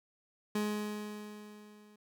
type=tone with level ramp; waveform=30% pulse; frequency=209.9 Hz; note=G#3; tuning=19 cents sharp; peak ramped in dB=-27 to -55 dBFS; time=0.55-1.96 s; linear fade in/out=5 ms; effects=none